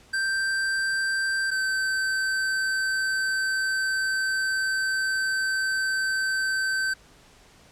square tone pair in turn, 1568 / 1545.5 Hz, G6 / G6, 0 / -25 cents, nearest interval unison, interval 25 cents, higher first, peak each -24 dBFS, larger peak neither, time 0.13-1.51 / 1.51-6.94 s, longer second, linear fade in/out 10 ms, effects pink hiss -54 dBFS RMS until 7.71 s + low-pass 9000 Hz 12 dB/octave

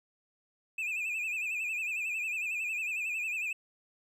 triangle tone with vibrato, 2534 Hz, D#7, 31 cents sharp, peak -30 dBFS, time 0.78-3.53 s, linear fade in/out 5 ms, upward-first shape sine, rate 11 Hz, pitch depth 94 cents each way, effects none

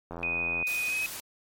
click train, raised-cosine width 1 ms, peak -24 dBFS, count 45, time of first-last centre 0.11-0.626 s, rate 85.2 Hz
sine tone with pitch glide, 2489 to 2537 Hz, D#7 to D#7, 0 to +33 cents, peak -27 dBFS, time 0.23-1.06 s, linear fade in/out 0 ms, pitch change +33 cents, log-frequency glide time 0.88-0.95 s
white noise, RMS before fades -38 dBFS, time 0.67-1.2 s, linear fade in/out 0 ms
effects MP3 64 kbps

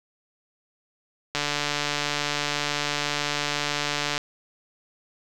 click train, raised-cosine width 0.2 ms, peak -8 dBFS, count 414, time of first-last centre 1.35-4.179 s, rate 146 Hz, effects none

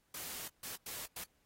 white noise bursts at uneven times, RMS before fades -44 dBFS, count 4, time 0.14-0.48 / 0.63-0.76 / 0.86-1.06 / 1.16-1.24 s, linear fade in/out 5 ms, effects pink hiss -75 dBFS RMS until 1.45 s + AAC 48 kbps

